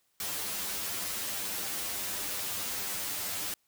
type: noise with comb filter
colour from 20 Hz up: white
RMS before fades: -35 dBFS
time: 0.2-3.54 s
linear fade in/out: 2 ms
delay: 10 ms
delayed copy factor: +0.75
effects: white hiss -73 dBFS RMS until 3.67 s